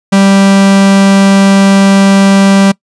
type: tone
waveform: 45% pulse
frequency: 196 Hz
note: G3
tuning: in tune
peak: -3 dBFS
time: 0.12-2.72 s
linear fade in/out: 10 ms
effects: noise-tail reverb RT60 0.1 s tail -24 dB re dry + resampled to 22050 Hz